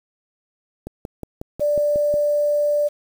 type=click train; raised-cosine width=2 ms; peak=-17 dBFS; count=8; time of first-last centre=0.87-2.14 s; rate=5.51 Hz
type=tone; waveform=sine; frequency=588 Hz; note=D5; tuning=2 cents sharp; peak=-16 dBFS; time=1.6-2.89 s; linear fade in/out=20 ms
effects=7-bit